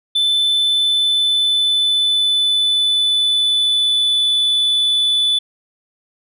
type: tone with pitch glide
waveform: sine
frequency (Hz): 3520 to 3480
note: A7 to A7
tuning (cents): 0 to -20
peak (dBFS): -10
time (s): 0.15-5.39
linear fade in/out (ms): 10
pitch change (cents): -20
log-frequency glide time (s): 0.51-4.27
effects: tanh soft clip ceiling -12 dBFS